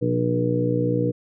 harmonic tone with a mistuned harmonic, 60.1 Hz, B1, 46 cents flat, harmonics 2 / 3 / 4 / 5 / 6 / 7 / 8, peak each -24 / -28 / -33 / -25 / -35 / -32 / -24 dBFS, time 0.01-1.12 s, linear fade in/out 20 ms, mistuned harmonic 2, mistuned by +59 cents, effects none

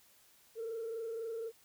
sine tone with frequency modulation, 454.4 Hz, A#4, 44 cents flat, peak -36 dBFS, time 0.55-1.52 s, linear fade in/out 50 ms, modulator 23.9 Hz, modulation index 0.55, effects tanh soft clip ceiling -34 dBFS + white hiss -65 dBFS RMS until 1.64 s

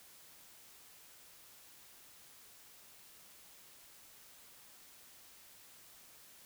silence, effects white hiss -59 dBFS RMS until 6.45 s

